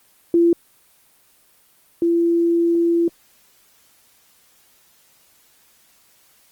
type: tone pair in turn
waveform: sine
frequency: 340.2 / 338.9 Hz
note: F4 / E4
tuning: -45 / +48 cents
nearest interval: unison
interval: 7 cents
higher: first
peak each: -11 / -14 dBFS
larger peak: first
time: 0.34-0.53 / 2.02-3.08 s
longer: second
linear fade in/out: 2 ms
effects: white hiss -56 dBFS RMS until 6.51 s + Opus 24 kbps